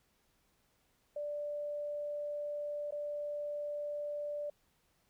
sine tone with dropouts, 587.3 Hz, D5, in tune, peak -36 dBFS, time 1.16-4.5 s, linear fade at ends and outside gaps 5 ms, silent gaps 2.909-2.922 s, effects pink hiss -74 dBFS RMS until 5.09 s

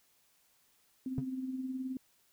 sine tone with tremolo, 260 Hz, C4, 11 cents flat, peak -33 dBFS, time 1.06-1.97 s, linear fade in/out 2 ms, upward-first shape sine, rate 19 Hz, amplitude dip 50%
triangle tone with exponential decay, 138.59 Hz, C#3, in tune, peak -25 dBFS, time 1.18-1.26 s, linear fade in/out 2 ms, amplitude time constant 16 ms
effects white hiss -70 dBFS RMS until 2.32 s

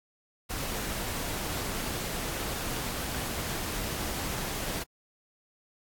pink noise, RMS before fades -34 dBFS, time 0.49-4.84 s, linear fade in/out 20 ms, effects AAC 64 kbps

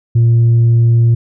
sine tone, 116.54 Hz, A#2, in tune, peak -4 dBFS, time 0.15-1.15 s, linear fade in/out 10 ms, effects tanh soft clip ceiling -5 dBFS

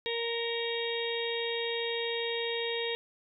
harmonic tone with a mistuned harmonic, 466.2 Hz, A#4, in tune, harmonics 1 / 2 / 4 / 5 / 6 / 7 / 8, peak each -33 / -43 / -40 / -41 / -42 / -41 / -37 dBFS, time 0.06-2.95 s, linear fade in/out 0 ms, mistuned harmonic 5, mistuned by -26 cents, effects none

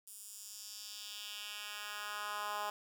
10% pulse tone with high-pass filter sweep, 207.7 Hz, G#3, in tune, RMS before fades -44 dBFS, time 0.07-2.7 s, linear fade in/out 2 ms, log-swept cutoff 9400 to 840 Hz, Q 1.7, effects none

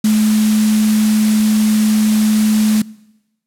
sine tone in noise, 215 Hz, A3, 40 cents flat, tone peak -9 dBFS, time 0.04-2.82 s, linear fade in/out 5 ms, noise white, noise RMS -24 dBFS, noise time 0.04-2.82 s, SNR +12 dB, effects noise-tail reverb RT60 1.0 s tail -23 dB re dry + low-pass 12000 Hz 12 dB/octave

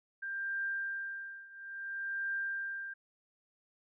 sine tone with tremolo, 1588 Hz, G6, 22 cents sharp, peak -32 dBFS, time 0.22-2.94 s, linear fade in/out 10 ms, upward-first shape triangle, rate 0.59 Hz, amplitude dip 90%, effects none

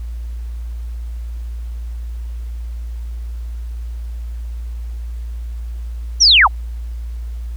sine linear sweep, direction down, 6000 to 633 Hz, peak -6 dBFS, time 6.2-6.48 s, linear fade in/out 20 ms, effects added 58 Hz sine -23 dBFS peak until 7.56 s + pink hiss -51 dBFS RMS until 7.56 s

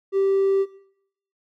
triangle tone, 390 Hz, G4, 9 cents flat, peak -14 dBFS, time 0.12-0.66 s, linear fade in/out 50 ms, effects noise-tail reverb RT60 0.7 s tail -18 dB re dry + tanh soft clip ceiling -12 dBFS

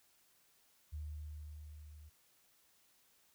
sine tone with level ramp, 75.6 Hz, D#2, 49 cents flat, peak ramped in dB -40 to -53 dBFS, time 0.92-2.1 s, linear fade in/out 20 ms, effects white hiss -71 dBFS RMS until 3.34 s

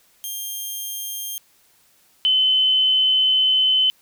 5% pulse / sine tone pair in turn, 3200 / 3045 Hz, G7 / F#7, +35 / +49 cents, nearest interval minor second, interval 86 cents, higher first, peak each -19 / -14 dBFS, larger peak second, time 0.24-1.38 / 2.25-3.9 s, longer second, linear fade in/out 0 ms, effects white hiss -58 dBFS RMS until 4.01 s

